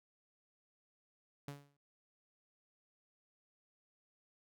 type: tone with exponential decay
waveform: sawtooth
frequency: 142.4 Hz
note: C#3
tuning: 47 cents sharp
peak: -37 dBFS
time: 1.48-1.77 s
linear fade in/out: 2 ms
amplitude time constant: 61 ms
effects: none